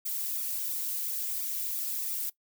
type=noise with flanger; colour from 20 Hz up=violet; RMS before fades=-33 dBFS; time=0.05-2.3 s; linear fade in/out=10 ms; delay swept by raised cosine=0.83 to 3.03 ms; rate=2.9 Hz; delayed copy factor=+0.9; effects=noise-tail reverb RT60 0.1 s tail -19 dB re dry